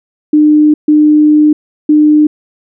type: tone bursts at uneven times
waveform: sine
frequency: 301.9 Hz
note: D4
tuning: 48 cents sharp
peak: -3 dBFS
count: 3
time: 0.33-0.74 / 0.88-1.53 / 1.89-2.27 s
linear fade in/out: 5 ms
effects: none